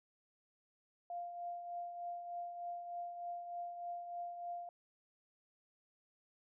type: tone with tremolo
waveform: sine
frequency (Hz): 698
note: F5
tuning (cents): -1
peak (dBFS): -39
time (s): 1.1-4.69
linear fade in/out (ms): 2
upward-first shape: triangle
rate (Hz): 3.3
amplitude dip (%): 55
effects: none